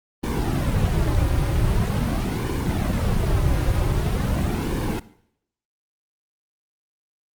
brown noise with flanger, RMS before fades -21 dBFS, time 0.23-5 s, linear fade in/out 10 ms, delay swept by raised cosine 1.5 to 4.6 ms, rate 0.44 Hz, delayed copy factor -0.8, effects noise-tail reverb RT60 0.7 s tail -18 dB re dry + Opus 24 kbps

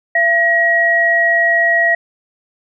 sine tone pair together, 676.5 / 1902 Hz, E5 / A#6, +45 / +34 cents, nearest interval octave + tritone, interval 1789 cents, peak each -16 / -11 dBFS, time 0.15-1.95 s, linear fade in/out 5 ms, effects none

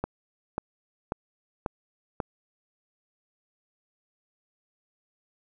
click train, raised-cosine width 1 ms, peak -14 dBFS, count 5, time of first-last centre 0.04-2.202 s, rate 1.85 Hz, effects none

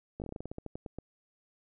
slowing click train, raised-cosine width 2 ms, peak -26 dBFS, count 15, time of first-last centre 0.2-0.986 s, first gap 18 ms, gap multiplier 1.16, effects none

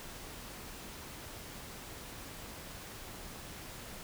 silence, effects pink hiss -47 dBFS RMS until 4.03 s

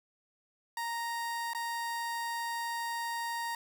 30% pulse tone with dropouts, 932.3 Hz, A#5, in tune, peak -31 dBFS, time 0.77-3.55 s, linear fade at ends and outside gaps 2 ms, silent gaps 1.534-1.548 s, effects none

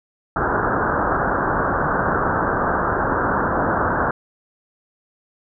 white low-pass noise, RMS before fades -20 dBFS, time 0.36-4.11 s, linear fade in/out 2 ms, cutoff 1600 Hz, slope 96 dB/octave, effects none

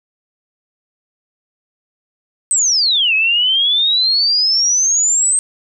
sine exponential two-way sweep, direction down then up, 8372 to 2540 to 8372 Hz, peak -11 dBFS, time 2.51-5.39 s, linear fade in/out 0 ms, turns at 3.14 s, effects none

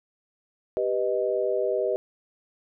sine chord, G augmented, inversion none, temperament equal, 392 / 493.9 / 622.3 Hz, G4 / B4 / D#5, 0 / 0 / 0 cents, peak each -27 dBFS, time 0.77-1.96 s, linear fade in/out 0 ms, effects none

